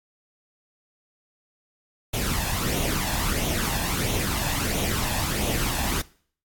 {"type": "noise with flanger", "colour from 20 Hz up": "pink", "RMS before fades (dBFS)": -26, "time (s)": [2.13, 6.02], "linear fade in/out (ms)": 10, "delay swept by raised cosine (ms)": [0.3, 1.18], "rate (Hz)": 1.5, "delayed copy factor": 0.55, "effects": ["noise-tail reverb RT60 0.5 s tail -21 dB re dry", "AAC 64 kbps"]}